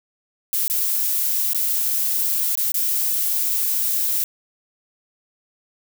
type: noise with dropouts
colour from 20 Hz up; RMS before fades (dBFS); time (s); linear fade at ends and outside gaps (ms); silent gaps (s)
violet; -21; 0.53-4.24; 1; 0.68-0.699 / 1.533-1.547 / 2.553-2.574 / 2.719-2.742
effects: none

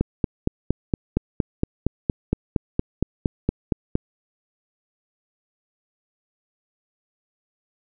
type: click train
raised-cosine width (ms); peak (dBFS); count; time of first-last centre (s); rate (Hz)
3; -6; 18; 0.01-3.954; 4.31
effects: none

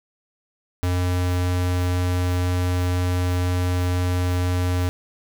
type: tone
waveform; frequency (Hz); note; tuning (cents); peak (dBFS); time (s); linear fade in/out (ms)
square; 89.8; F2; +49; -20; 0.83-4.89; 0
effects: none

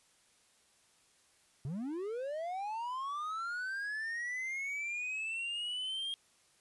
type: linear sweep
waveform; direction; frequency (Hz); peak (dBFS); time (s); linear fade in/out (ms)
triangle; up; 123.3 to 3241; -34; 1.65-6.14; 0
effects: white hiss -68 dBFS RMS until 6.6 s + resampled to 24000 Hz

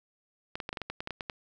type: clicks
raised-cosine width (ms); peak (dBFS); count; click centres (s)
0.3; -19; 12; 0.555 / 0.602 / 0.691 / 0.729 / 0.772 / 0.817 / 0.9 / 1.005 / 1.074 / 1.107 / 1.208 / 1.298
effects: none

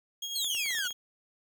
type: tone with tremolo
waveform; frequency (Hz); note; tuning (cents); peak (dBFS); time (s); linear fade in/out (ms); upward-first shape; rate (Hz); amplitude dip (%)
30% pulse; 3272; G#7; -26; -30; 0.22-0.93; 5; sine; 11; 40
type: exponential sweep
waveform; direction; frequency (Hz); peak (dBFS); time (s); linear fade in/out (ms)
sawtooth; down; 4435 to 1398; -27; 0.35-0.88; 10
type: clicks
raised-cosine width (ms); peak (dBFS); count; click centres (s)
0.3; -31; 8; 0.445 / 0.549 / 0.66 / 0.707 / 0.75 / 0.786 / 0.853 / 0.907
effects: none

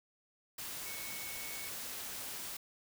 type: tone in noise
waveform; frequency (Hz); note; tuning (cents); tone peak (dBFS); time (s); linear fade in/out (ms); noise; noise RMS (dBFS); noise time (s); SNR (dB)
sine; 2217; C#7; 0; -48; 0.86-1.69; 5; white; -43; 0.58-2.57; -8
effects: none

